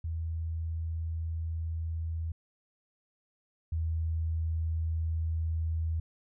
sine tone pair in turn, 81.6 / 81.04 Hz, E2 / E2, -17 / -29 cents, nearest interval unison, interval 12 cents, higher first, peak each -31 / -28 dBFS, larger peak second, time 0.04-2.32 / 3.72-6 s, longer neither, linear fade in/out 5 ms, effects none

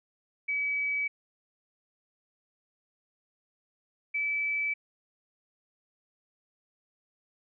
sine tone pair in turn, 2283 / 2306 Hz, D7 / D7, -50 / -32 cents, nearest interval unison, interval 18 cents, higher second, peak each -27 dBFS, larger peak neither, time 0.48-1.08 / 4.14-4.74 s, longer neither, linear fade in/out 10 ms, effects none

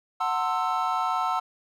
triangle chord, F# half-diminished seventh, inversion none, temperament equal with one note detuned, 740 / 902.1 / 1046.5 / 1318.5 Hz, F#5 / A5 / C6 / E6, 0 / +43 / 0 / 0 cents, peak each -27 / -28 / -29 / -26 dBFS, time 0.2-1.4 s, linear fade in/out 10 ms, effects none

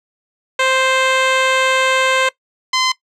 10% pulse tone pair in turn, 523.3 / 1031 Hz, C5 / C6, 0 / -26 cents, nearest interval octave, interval 1174 cents, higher second, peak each -4 dBFS, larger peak neither, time 0.59-2.29 / 2.73-2.92 s, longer first, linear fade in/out 5 ms, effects noise-tail reverb RT60 0.1 s tail -19 dB re dry + low-pass 6000 Hz 12 dB/octave

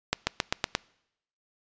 accelerating click train, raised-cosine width 0.2 ms, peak -6 dBFS, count 6, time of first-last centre 0.13-0.751 s, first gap 140 ms, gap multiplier 0.94, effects noise-tail reverb RT60 0.8 s tail -24 dB re dry + resampled to 16000 Hz

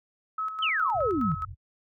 sine tone with tremolo, 1288 Hz, E6, 41 cents flat, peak -27 dBFS, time 0.38-1.45 s, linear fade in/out 5 ms, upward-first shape square, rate 4.8 Hz, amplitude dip 55%
sine exponential sweep, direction down, 3200 to 138.59 Hz, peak -24 dBFS, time 0.62-1.35 s, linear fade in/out 10 ms
white low-pass noise, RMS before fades -38 dBFS, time 0.94-1.55 s, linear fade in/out 20 ms, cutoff 120 Hz, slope 96 dB/octave
effects high-pass 60 Hz 12 dB/octave

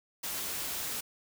white noise, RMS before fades -36 dBFS, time 0.23-1.01 s, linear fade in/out 10 ms, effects none

